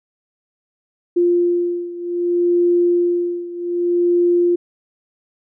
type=beating tone pair; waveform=sine; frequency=349.2 / 349.84 Hz; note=F4 / F4; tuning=0 / +3 cents; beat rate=0.64 Hz; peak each=-16 / -19 dBFS; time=1.16-4.56 s; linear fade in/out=10 ms; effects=none